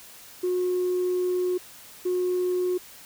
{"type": "tone pair in turn", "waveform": "sine", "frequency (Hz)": [362.2, 362.2], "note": ["F#4", "F#4"], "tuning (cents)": [-37, -37], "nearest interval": "unison", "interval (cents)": 0, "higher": "neither", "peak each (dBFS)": -21, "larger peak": "neither", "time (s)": [[0.43, 1.58], [2.05, 2.78]], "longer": "first", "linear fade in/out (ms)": 10, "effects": ["tanh soft clip ceiling -19 dBFS", "white hiss -47 dBFS RMS until 3.05 s"]}